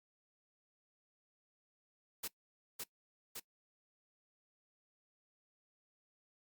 white noise with echo, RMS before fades -41 dBFS, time 2.23-2.28 s, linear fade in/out 10 ms, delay 560 ms, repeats 2, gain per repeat -2 dB, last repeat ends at 3.4 s, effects noise-tail reverb RT60 0.1 s tail -21 dB re dry + Opus 48 kbps

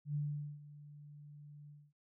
sine tone with ADSR envelope, 146.83 Hz, D3, in tune, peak -33 dBFS, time 0.05-1.93 s, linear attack 100 ms, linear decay 440 ms, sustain -18 dB, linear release 240 ms, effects none

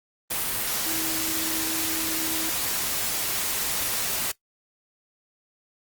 sine tone in noise, 321.6 Hz, E4, 43 cents flat, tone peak -33 dBFS, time 0.86-2.5 s, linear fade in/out 10 ms, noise white, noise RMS -27 dBFS, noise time 0.3-4.32 s, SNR -9 dB, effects noise-tail reverb RT60 0.1 s tail -18 dB re dry + Opus 32 kbps

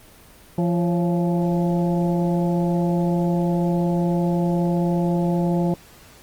harmonic tone with a mistuned harmonic, 172.3 Hz, F3, 23 cents flat, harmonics 1 / 2 / 3 / 4 / 5, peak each -19 / -25 / -29 / -31 / -33 dBFS, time 0.58-5.74 s, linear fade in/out 2 ms, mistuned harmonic 3, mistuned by +79 cents, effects pink hiss -48 dBFS RMS until 6.22 s + Opus 24 kbps

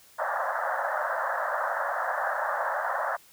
pink band-pass noise, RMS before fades -29 dBFS, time 0.18-3.17 s, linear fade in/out 20 ms, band 550 to 1800 Hz, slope 96 dB/octave, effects white hiss -56 dBFS RMS until 3.32 s

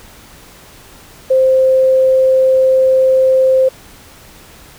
sine tone, 523.3 Hz, C5, in tune, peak -7 dBFS, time 1.3-3.69 s, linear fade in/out 10 ms, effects pink hiss -40 dBFS RMS until 4.78 s

